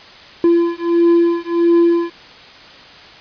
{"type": "beating tone pair", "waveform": "triangle", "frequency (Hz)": [339.7, 341.2], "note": ["F4", "F4"], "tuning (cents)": [-48, -40], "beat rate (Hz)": 1.5, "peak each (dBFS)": -12, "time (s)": [0.44, 2.1], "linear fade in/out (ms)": 2, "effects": ["white hiss -39 dBFS RMS until 3.2 s", "resampled to 11025 Hz"]}